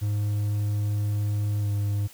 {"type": "tone with pitch glide", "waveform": "triangle", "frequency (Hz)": [103.83, 102.22], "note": ["G#2", "G#2"], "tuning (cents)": [0, -27], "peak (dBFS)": -21, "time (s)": [0.01, 2.08], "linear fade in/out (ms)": 20, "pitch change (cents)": -27, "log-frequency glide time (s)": [1.6, 1.68], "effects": ["white hiss -50 dBFS RMS until 2.13 s"]}